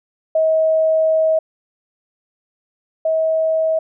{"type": "tone pair in turn", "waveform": "sine", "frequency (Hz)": [637, 640.3], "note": ["D#5", "D#5"], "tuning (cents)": [41, 49], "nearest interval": "unison", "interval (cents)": 8, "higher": "second", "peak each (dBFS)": [-12, -14], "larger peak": "first", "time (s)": [[0.35, 1.39], [3.05, 3.79]], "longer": "first", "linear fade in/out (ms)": 5, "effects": []}